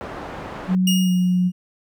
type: low-pass noise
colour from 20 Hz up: white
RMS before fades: -33 dBFS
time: 0.01-0.75 s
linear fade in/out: 0 ms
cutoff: 1000 Hz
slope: 12 dB/octave
type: tone with pitch glide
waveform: sine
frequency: 185 to 180.98 Hz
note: F#3 to F#3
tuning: 0 to -38 cents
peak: -15 dBFS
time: 0.67-1.52 s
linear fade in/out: 50 ms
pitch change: -38 cents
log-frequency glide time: 1.03-1.1 s
type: tone with exponential decay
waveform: sawtooth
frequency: 2855 Hz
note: F7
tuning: 37 cents sharp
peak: -15 dBFS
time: 0.87-1.52 s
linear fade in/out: 5 ms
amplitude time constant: 140 ms
effects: none